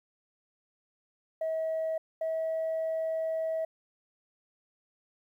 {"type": "tone pair in turn", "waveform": "sine", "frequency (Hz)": [642, 644.8], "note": ["E5", "E5"], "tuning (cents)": [-46, -38], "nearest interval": "unison", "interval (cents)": 8, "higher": "second", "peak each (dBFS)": -27, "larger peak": "neither", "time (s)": [[1.41, 1.98], [2.21, 3.65]], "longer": "second", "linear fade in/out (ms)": 5, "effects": ["tanh soft clip ceiling -26 dBFS", "11-bit"]}